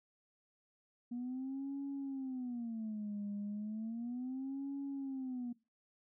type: tone with vibrato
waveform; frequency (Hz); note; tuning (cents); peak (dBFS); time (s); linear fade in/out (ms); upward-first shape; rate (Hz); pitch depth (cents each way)
sine; 238.2; A#3; +38; -37; 1.11-5.53; 10; sine; 0.34; 270
effects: noise-tail reverb RT60 0.3 s tail -22 dB re dry + tanh soft clip ceiling -35 dBFS